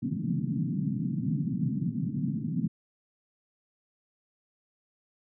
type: band-pass noise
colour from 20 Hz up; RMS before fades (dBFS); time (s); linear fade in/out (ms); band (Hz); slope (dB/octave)
pink; -30; 0.02-2.68; 10; 130 to 260; 48
effects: none